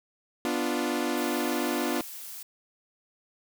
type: chord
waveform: sawtooth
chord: B diminished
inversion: none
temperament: equal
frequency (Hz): 246.9 / 293.7 / 349.2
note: B3 / D4 / F4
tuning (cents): 0 / 0 / 0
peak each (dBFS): -27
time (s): 0.45-2.01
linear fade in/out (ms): 0
type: noise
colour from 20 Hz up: blue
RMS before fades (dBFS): -41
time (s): 1.17-2.43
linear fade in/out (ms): 5
effects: none